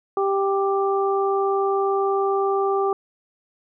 harmonic tone, 392.8 Hz, G4, 4 cents sharp, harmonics 1 / 2 / 3, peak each -20 / -25 / -26 dBFS, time 0.17-2.93 s, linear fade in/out 2 ms, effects none

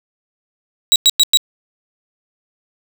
35% pulse tone bursts, 3861 Hz, B7, 40 cents flat, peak -5 dBFS, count 4, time 0.92-1.372 s, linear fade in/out 0 ms, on 38 ms, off 100 ms, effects none

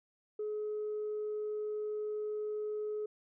sine tone, 423.8 Hz, G#4, 35 cents sharp, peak -33 dBFS, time 0.39-3.06 s, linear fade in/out 5 ms, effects tanh soft clip ceiling -31 dBFS

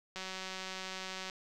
click train, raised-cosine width 0.2 ms, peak -24 dBFS, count 215, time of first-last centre 0.16-1.298 s, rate 188 Hz, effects none

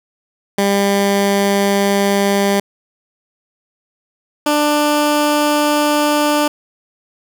15% pulse tone pair in turn, 199.5 / 296.2 Hz, G3 / D4, +31 / +15 cents, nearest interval perfect fifth, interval 684 cents, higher second, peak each -6 dBFS, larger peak neither, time 0.58-2.6 / 4.46-6.48 s, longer neither, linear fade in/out 5 ms, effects none

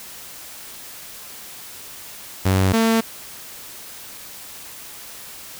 sawtooth tone pair in turn, 94.8 / 225.5 Hz, F#2 / A3, +43 / +43 cents, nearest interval octave + minor third, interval 1500 cents, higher second, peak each -11 dBFS, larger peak neither, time 2.45-2.73 / 2.73-3.01 s, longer neither, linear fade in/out 10 ms, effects white hiss -38 dBFS RMS until 5.59 s

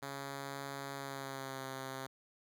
5% pulse tone with pitch glide, 138.59 to 133.17 Hz, C#3 to C3, 0 to +31 cents, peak -30 dBFS, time 0.02-2.07 s, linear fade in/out 10 ms, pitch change -69 cents, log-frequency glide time 0.96-1.64 s, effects none

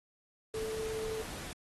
sine tone in noise, 440 Hz, A4, in tune, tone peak -35 dBFS, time 0.54-1.22 s, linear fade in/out 2 ms, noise pink, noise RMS -44 dBFS, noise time 0.54-1.53 s, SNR +6 dB, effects AAC 32 kbps

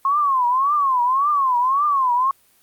sine tone with vibrato, 1073 Hz, C6, 43 cents sharp, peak -15 dBFS, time 0.05-2.31 s, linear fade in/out 2 ms, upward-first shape triangle, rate 1.8 Hz, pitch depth 210 cents each way, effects white hiss -57 dBFS RMS until 2.62 s + Opus 32 kbps

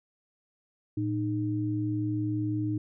sine tone pair together, 113.02 / 307 Hz, A2 / D#4, +47 / -23 cents, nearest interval octave + perfect fourth, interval 1730 cents, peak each -30 / -29 dBFS, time 0.97-2.78 s, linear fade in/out 5 ms, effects none

